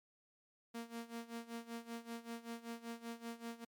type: tone with tremolo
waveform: sawtooth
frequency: 232.3 Hz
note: A#3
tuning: 6 cents flat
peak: -38 dBFS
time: 0.74-3.65 s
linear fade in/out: 10 ms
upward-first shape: sine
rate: 5.2 Hz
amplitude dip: 85%
effects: MP3 96 kbps